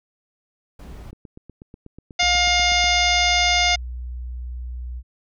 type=noise; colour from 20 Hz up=brown; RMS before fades=-38 dBFS; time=0.79-1.11 s; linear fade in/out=5 ms
type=click train; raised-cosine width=3 ms; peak=-27 dBFS; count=15; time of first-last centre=1.13-2.841 s; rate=8.18 Hz
type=harmonic tone; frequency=710 Hz; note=F5; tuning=28 cents sharp; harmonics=1 / 2 / 3 / 4 / 5 / 6 / 7 / 8 / 9; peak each=-22 / -30 / -20 / -26 / -23 / -32 / -25 / -33 / -28 dBFS; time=2.19-3.76 s; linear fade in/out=10 ms
type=tone; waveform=sine; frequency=61.3 Hz; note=B1; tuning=12 cents flat; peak=-28 dBFS; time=2.2-5.03 s; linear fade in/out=50 ms
effects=none